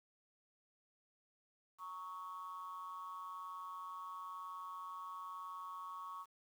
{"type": "tone with amplitude modulation", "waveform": "sine", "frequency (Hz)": 1110, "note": "C#6", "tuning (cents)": 2, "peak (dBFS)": -40, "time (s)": [1.78, 6.26], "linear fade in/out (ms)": 50, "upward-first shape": "sine", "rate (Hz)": 179, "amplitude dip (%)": 85, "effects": ["tanh soft clip ceiling -38 dBFS", "11-bit"]}